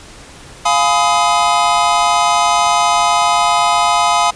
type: chord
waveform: square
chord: F half-diminished seventh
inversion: none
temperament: just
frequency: 698.5 / 838.1 / 1005.8 / 1257.2 Hz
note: F5 / Ab5 / Cb6 / Eb6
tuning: 0 / +16 / +31 / +18 cents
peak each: -17 dBFS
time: 0.65-4.31 s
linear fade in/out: 10 ms
effects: pink hiss -37 dBFS RMS until 4.35 s + resampled to 22050 Hz